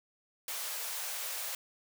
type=high-pass noise; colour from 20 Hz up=white; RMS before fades=-38 dBFS; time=0.48-1.55 s; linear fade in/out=2 ms; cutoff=480 Hz; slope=48 dB/octave; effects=none